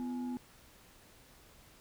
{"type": "tone with frequency modulation", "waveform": "sine", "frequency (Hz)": 250.1, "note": "B3", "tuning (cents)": 22, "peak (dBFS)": -35, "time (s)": [0, 0.37], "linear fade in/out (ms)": 0, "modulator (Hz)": 592, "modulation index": 0.39, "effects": ["pink hiss -60 dBFS RMS until 1.8 s"]}